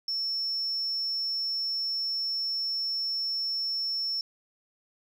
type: tone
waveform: sine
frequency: 5400 Hz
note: E8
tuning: 41 cents sharp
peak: -26 dBFS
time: 0.08-4.21 s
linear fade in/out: 2 ms
effects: tanh soft clip ceiling -25 dBFS